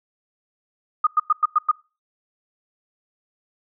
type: tone bursts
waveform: sine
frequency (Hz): 1232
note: D#6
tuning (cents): -17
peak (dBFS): -13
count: 6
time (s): 1.04-1.714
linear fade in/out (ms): 5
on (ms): 29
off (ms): 100
effects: noise-tail reverb RT60 0.3 s tail -22 dB re dry